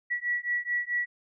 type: beating tone pair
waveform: sine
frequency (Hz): 1936 / 1940.6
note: B6 / B6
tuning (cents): -35 / -31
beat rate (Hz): 4.6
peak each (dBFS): -30 / -30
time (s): 0.1-1.06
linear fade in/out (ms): 20
effects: none